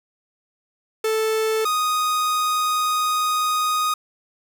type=tone pair in turn; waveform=45% pulse; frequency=439.5 / 1243.1 Hz; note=A4 / D#6; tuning=-2 / -2 cents; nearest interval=octave + tritone; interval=1800 cents; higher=second; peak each=-19 dBFS; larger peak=neither; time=1.04-1.65 / 1.65-3.94 s; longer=second; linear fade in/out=5 ms; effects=none